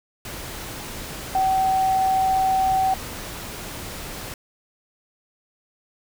sine tone in noise, 762 Hz, G5, 49 cents flat, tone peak -17 dBFS, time 1.35-2.94 s, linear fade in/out 2 ms, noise pink, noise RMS -34 dBFS, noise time 0.25-4.34 s, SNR +14 dB, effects none

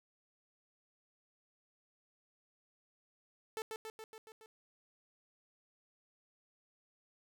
sawtooth tone with echo, 440 Hz, A4, in tune, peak -34 dBFS, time 3.57-3.62 s, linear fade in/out 0 ms, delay 140 ms, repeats 6, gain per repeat -3 dB, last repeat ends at 4.46 s, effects none

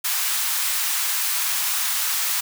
white high-pass noise, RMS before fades -23 dBFS, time 0.04-2.41 s, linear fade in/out 10 ms, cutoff 890 Hz, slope 24 dB/octave, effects none

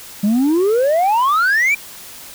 sine exponential sweep, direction up, 196.5 to 2405 Hz, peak -9 dBFS, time 0.23-1.75 s, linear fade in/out 10 ms, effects tanh soft clip ceiling -11 dBFS + white hiss -36 dBFS RMS until 2.34 s

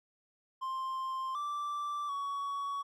triangle tone with pitch steps, 1051 / 1170 / 1123 Hz, C6 / D6 / C#6, +7 / -7 / +22 cents, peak -32 dBFS, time 0.61-2.83 s, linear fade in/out 20 ms, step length 740 ms, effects none

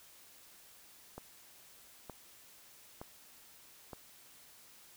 click train, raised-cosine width 1 ms, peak -30 dBFS, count 4, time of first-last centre 1.18-3.932 s, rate 1.09 Hz, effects white hiss -59 dBFS RMS until 4.96 s

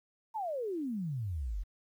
sine exponential sweep, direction down, 932.3 to 41.29 Hz, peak -33 dBFS, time 0.34-1.64 s, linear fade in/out 20 ms, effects 11-bit

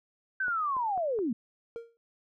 sine linear sweep, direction down, 1568 to 207.3 Hz, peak -27 dBFS, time 0.4-1.33 s, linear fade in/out 5 ms
clicks, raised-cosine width 1 ms, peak -31 dBFS, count 4, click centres 0.482 / 0.767 / 0.977 / 1.189 s
triangle tone with exponential decay, 464 Hz, A#4, 8 cents flat, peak -31 dBFS, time 1.76-1.97 s, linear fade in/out 0 ms, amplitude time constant 44 ms
effects none

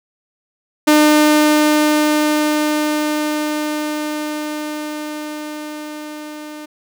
sawtooth tone with level ramp, 302.1 Hz, D4, 49 cents sharp, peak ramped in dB -4 to -26 dBFS, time 0.87-6.66 s, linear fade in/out 10 ms, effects none

